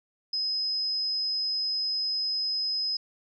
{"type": "tone", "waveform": "sine", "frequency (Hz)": 5070, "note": "D#8", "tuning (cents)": 32, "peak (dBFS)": -26, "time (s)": [0.33, 2.97], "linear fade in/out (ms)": 5, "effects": []}